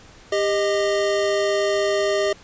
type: tone pair together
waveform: square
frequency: 398.2 / 621 Hz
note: G4 / D#5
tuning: +27 / -3 cents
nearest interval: minor sixth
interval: 770 cents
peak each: -22 dBFS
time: 0.32-2.33 s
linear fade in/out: 5 ms
effects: pink hiss -47 dBFS RMS until 2.43 s + resampled to 16000 Hz